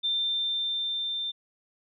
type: tone with level ramp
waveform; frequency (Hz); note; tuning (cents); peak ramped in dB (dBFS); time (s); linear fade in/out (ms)
sine; 3580; A7; +29; -24 to -29; 0.03-1.32; 20
effects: none